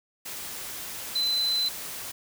sine tone in noise, 4036 Hz, B7, 37 cents sharp, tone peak -23 dBFS, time 1.15-1.69 s, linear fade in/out 10 ms, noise white, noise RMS -37 dBFS, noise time 0.25-2.12 s, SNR +11 dB, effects none

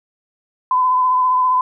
sine tone with vibrato, 1013 Hz, B5, 44 cents sharp, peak -12 dBFS, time 0.71-1.61 s, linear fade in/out 2 ms, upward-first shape triangle, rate 15 Hz, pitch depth 26 cents each way, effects none

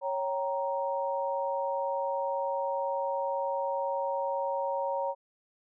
sine tone cluster, 553 / 775 / 935 Hz, C#5 / G5 / A#5, -4 / -20 / +5 cents, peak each -31 / -38 / -32 dBFS, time 0.01-5.15 s, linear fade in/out 50 ms, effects none

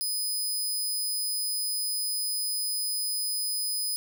15% pulse tone, 5000 Hz, D#8, 8 cents sharp, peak -21 dBFS, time 0.01-3.96 s, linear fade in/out 0 ms, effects none

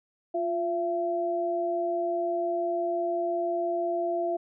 sine tone pair together, 349.2 / 675 Hz, F4 / E5, 0 / +41 cents, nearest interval major seventh, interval 1141 cents, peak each -30 / -27 dBFS, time 0.34-4.37 s, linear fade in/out 10 ms, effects none

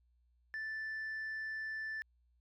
sine tone, 1760 Hz, A6, in tune, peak -36 dBFS, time 0.54-2.02 s, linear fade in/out 0 ms, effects tanh soft clip ceiling -37 dBFS + added 60 Hz sine -69 dBFS peak until 2.4 s

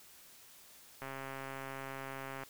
click train, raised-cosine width 0.5 ms, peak -28 dBFS, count 192, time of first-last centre 1.02-2.435 s, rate 135 Hz, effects white hiss -58 dBFS RMS until 2.49 s

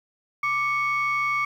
sine tone pair together, 1174.4 / 2217 Hz, D6 / C#7, 0 / 0 cents, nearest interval major seventh, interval 1100 cents, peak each -23 dBFS, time 0.43-1.45 s, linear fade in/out 5 ms, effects tanh soft clip ceiling -17 dBFS + 9-bit

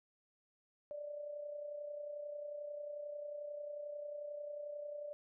sine tone with amplitude modulation, 587.3 Hz, D5, in tune, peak -40 dBFS, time 0.91-5.13 s, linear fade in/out 0 ms, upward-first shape sine, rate 31.2 Hz, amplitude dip 50%, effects none

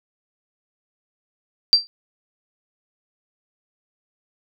sine tone with exponential decay, 4699 Hz, D8, in tune, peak -5 dBFS, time 1.73-1.87 s, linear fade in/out 0 ms, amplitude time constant 29 ms, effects none

